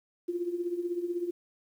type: tone with tremolo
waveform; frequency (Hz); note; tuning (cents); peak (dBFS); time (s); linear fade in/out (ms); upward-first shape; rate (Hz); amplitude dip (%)
sine; 349.2; F4; 0; -26; 0.28-1.31; 10; triangle; 16; 80
effects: 10-bit